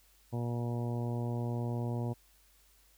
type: harmonic tone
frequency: 119.4 Hz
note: A#2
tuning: 42 cents sharp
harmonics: 1 / 2 / 3 / 4 / 5 / 6 / 7 / 8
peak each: -33 / -39 / -43 / -45 / -47 / -49 / -50 / -51 dBFS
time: 0.32-2.14 s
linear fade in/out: 20 ms
effects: added 50 Hz sine -66 dBFS peak until 2.97 s + white hiss -66 dBFS RMS until 2.97 s